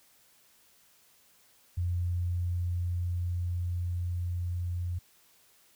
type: tone with level ramp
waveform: sine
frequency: 88 Hz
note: F2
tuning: 14 cents sharp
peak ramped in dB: -27 to -30 dBFS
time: 1.77-4.99 s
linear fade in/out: 10 ms
effects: white hiss -63 dBFS RMS until 5.75 s